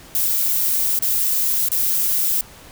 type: noise with dropouts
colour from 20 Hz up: violet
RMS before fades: -19 dBFS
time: 0.15-2.41 s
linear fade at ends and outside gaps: 1 ms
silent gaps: 0.99-1.022 / 1.687-1.717 s
effects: pink hiss -43 dBFS RMS until 2.71 s